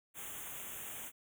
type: band-stop noise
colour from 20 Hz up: white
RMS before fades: -45 dBFS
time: 0.14-1.12 s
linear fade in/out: 50 ms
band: 3500 to 6300 Hz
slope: 96 dB/octave
effects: none